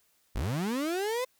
35% pulse linear sweep, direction up, 38 to 520 Hz, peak -27 dBFS, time 0.35-1.25 s, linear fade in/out 10 ms, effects white hiss -69 dBFS RMS until 1.39 s

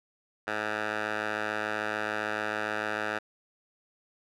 10% pulse tone with band-pass filter, 106.8 Hz, G#2, 49 cents sharp, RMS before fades -32 dBFS, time 0.47-3.19 s, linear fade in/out 10 ms, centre 1400 Hz, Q 1.5, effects none

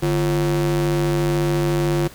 square ring-modulated tone, 98 Hz, G2, in tune, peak -15 dBFS, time 0.02-2.08 s, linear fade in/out 10 ms, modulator 247 Hz, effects pink hiss -43 dBFS RMS until 2.14 s

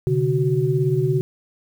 sine tone cluster, 129.7 / 147.1 / 372.3 Hz, C3 / D3 / F#4, -15 / +3 / +11 cents, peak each -21 dBFS, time 0.07-1.21 s, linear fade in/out 0 ms, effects 8-bit

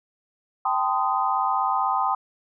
sine chord, A half-diminished seventh, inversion third, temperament equal with one note detuned, 784 / 880 / 1028.5 / 1244.5 Hz, G5 / A5 / C6 / Eb6, 0 / 0 / -30 / 0 cents, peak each -25 / -28 / -25 / -26 dBFS, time 0.65-2.15 s, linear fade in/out 5 ms, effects none

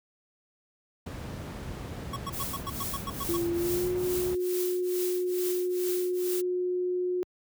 brown noise, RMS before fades -33 dBFS, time 1.06-4.35 s, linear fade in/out 5 ms
square tone bursts, 1108.7 Hz, C#6, in tune, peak -33 dBFS, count 10, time 2.13-3.37 s, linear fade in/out 5 ms, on 34 ms, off 100 ms
blue noise with tremolo, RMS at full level -34 dBFS, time 2.32-6.42 s, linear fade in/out 20 ms, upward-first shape triangle, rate 2.3 Hz, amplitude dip 95%
sine tone with pitch glide, 342.5 to 361.4 Hz, F4 to F#4, -34 to -41 cents, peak -26 dBFS, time 3.29-7.23 s, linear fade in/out 0 ms, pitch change +93 cents, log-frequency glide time 3.55-3.89 s
effects high-pass 80 Hz 12 dB/octave

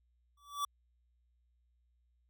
square tone with exponential growth, 1153 Hz, D6, 32 cents flat, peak -31 dBFS, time 0.37-0.65 s, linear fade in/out 5 ms, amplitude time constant 60 ms, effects added 60 Hz sine -70 dBFS peak until 2.29 s

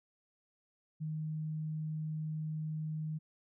sine tone, 155.56 Hz, D#3, in tune, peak -35 dBFS, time 1-3.19 s, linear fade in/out 20 ms, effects none

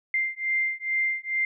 sine beating tone pair, 2093 / 2095.3 Hz, C7 / C7, 0 / +2 cents, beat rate 2.3 Hz, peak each -27 dBFS, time 0.14-1.45 s, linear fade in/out 2 ms, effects none

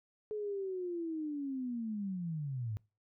sine linear sweep, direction down, 430 to 102 Hz, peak -35 dBFS, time 0.31-2.77 s, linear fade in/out 0 ms, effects noise-tail reverb RT60 0.3 s tail -24 dB re dry

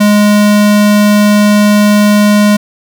square tone, 207.7 Hz, G#3, in tune, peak -5 dBFS, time 0-2.57 s, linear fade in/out 10 ms, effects none

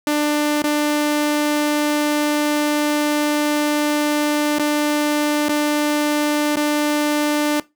sawtooth tone with dropouts, 297 Hz, D4, 20 cents sharp, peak -12 dBFS, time 0.07-7.6 s, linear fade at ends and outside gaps 2 ms, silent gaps 0.621-0.64 / 4.585-4.595 / 5.486-5.492 / 6.558-6.569 s, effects noise-tail reverb RT60 0.2 s tail -19 dB re dry

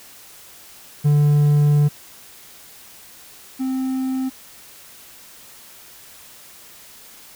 triangle tone pair in turn, 146.83 / 261.6 Hz, D3 / C4, 0 / 0 cents, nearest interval minor seventh, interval 1000 cents, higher second, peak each -10 / -18 dBFS, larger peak first, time 1.04-1.89 / 3.59-4.3 s, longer first, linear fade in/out 20 ms, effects white hiss -44 dBFS RMS until 7.35 s

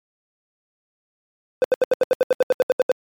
triangle tone bursts, 509 Hz, C5, 48 cents flat, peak -10 dBFS, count 14, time 1.62-2.916 s, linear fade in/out 0 ms, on 22 ms, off 76 ms, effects high-pass 200 Hz 12 dB/octave + MP3 96 kbps

